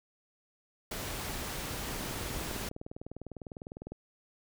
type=noise; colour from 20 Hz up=pink; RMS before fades=-38 dBFS; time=0.91-2.69 s; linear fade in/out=5 ms
type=click train; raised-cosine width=2 ms; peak=-28 dBFS; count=41; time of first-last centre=1.91-3.92 s; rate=19.9 Hz
effects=none